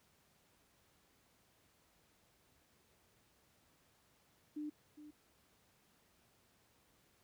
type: tone with echo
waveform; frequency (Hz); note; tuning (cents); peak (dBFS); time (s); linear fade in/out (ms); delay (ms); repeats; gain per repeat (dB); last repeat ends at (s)
sine; 300; D4; +37; -40; 4.56-4.7; 10; 410; 1; -12; 5.11
effects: pink hiss -72 dBFS RMS until 7.23 s + high-pass 60 Hz 12 dB/octave